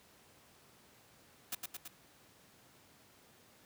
white noise with echo, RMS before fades -38 dBFS, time 1.52-1.55 s, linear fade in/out 5 ms, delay 110 ms, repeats 3, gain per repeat -3 dB, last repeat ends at 1.88 s, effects pink hiss -63 dBFS RMS until 3.65 s + high-pass 100 Hz 12 dB/octave

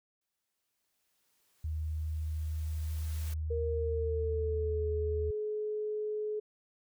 white noise with exponential growth, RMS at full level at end -48 dBFS, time 0.21-3.34 s, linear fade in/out 5 ms, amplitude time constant 680 ms
sine tone, 78 Hz, D#2, 5 cents sharp, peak -32 dBFS, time 1.64-5.31 s, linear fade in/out 5 ms
sine tone with pitch glide, 466.2 to 425 Hz, A#4 to G#4, 0 to +40 cents, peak -32 dBFS, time 3.5-6.4 s, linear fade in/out 10 ms, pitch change -160 cents, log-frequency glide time 3.67-4.89 s
effects none

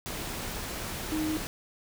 sine tone in noise, 311.1 Hz, D#4, in tune, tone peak -28 dBFS, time 1.12-1.37 s, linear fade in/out 0 ms, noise pink, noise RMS -36 dBFS, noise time 0.06-1.47 s, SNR +5 dB, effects none

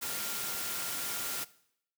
sine tone in noise, 1396.9 Hz, F6, in tune, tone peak -47 dBFS, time 0.01-1.45 s, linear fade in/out 20 ms, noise white, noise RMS -36 dBFS, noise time 0.01-1.45 s, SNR -14 dB, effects noise-tail reverb RT60 0.7 s tail -19 dB re dry + high-pass 100 Hz 12 dB/octave

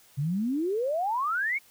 sine exponential sweep, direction up, 132.6 to 2285 Hz, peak -25 dBFS, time 0.17-1.59 s, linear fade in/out 20 ms, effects white hiss -58 dBFS RMS until 1.7 s

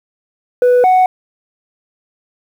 sine tone pair in turn, 493.9 / 741.3 Hz, B4 / F#5, 0 / +3 cents, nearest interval perfect fifth, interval 703 cents, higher second, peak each -4 dBFS, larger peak neither, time 0.62-0.84 / 0.84-1.06 s, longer neither, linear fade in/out 2 ms, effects tanh soft clip ceiling -6 dBFS + 7-bit

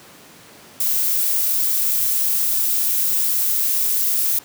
violet noise, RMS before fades -19 dBFS, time 0.8-4.39 s, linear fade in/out 5 ms, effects pink hiss -44 dBFS RMS until 4.44 s + high-pass 150 Hz 12 dB/octave

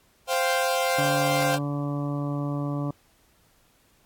sawtooth chord, C suspended fourth, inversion none, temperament equal, 523.3 / 698.5 / 784 Hz, C5 / F5 / G5, 0 / 0 / 0 cents, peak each -21 / -23 / -25 dBFS, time 0.27-1.59 s, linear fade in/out 50 ms
harmonic tone, 143.9 Hz, D3, 35 cents flat, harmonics 1 / 2 / 3 / 4 / 5 / 6 / 7 / 8, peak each -28 / -30 / -43 / -37 / -43 / -47 / -43 / -41 dBFS, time 0.98-2.91 s, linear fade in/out 5 ms
effects pink hiss -62 dBFS RMS until 4.05 s + AAC 64 kbps

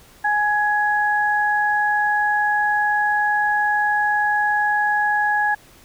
sine tone pair together, 835 / 1672.2 Hz, G#5 / G#6, +9 / +11 cents, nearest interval octave, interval 1202 cents, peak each -19 dBFS, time 0.24-5.55 s, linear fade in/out 10 ms, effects pink hiss -49 dBFS RMS until 5.84 s

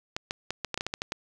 clicks, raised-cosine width 0.2 ms, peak -13 dBFS, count 11, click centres 0.165 / 0.309 / 0.506 / 0.647 / 0.743 / 0.776 / 0.809 / 0.866 / 0.939 / 1.019 / 1.121 s, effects none

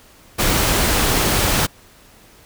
pink noise, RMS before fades -17 dBFS, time 0.38-1.67 s, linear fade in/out 20 ms, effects pink hiss -48 dBFS RMS until 2.45 s

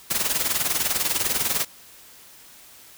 white noise with tremolo, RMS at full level -21 dBFS, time 0.1-1.65 s, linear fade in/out 10 ms, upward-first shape sine, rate 20 Hz, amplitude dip 70%, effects white hiss -48 dBFS RMS until 2.97 s

